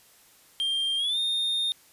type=tone with pitch glide; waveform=triangle; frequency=3186 to 3660 Hz; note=G7 to A#7; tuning=+27 to -32 cents; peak=-23 dBFS; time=0.6-1.72 s; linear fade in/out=0 ms; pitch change=+241 cents; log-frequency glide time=0.97-1.18 s; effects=white hiss -57 dBFS RMS until 1.92 s + resampled to 32000 Hz